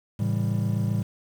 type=chord; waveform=triangle; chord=A dominant seventh; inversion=none; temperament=just; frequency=110 / 137.5 / 165 / 198 Hz; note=A2 / C#3 / E3 / G3; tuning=0 / -14 / +2 / +18 cents; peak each=-23 / -29 / -29 / -27 dBFS; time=0.19-1.03 s; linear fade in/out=10 ms; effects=8-bit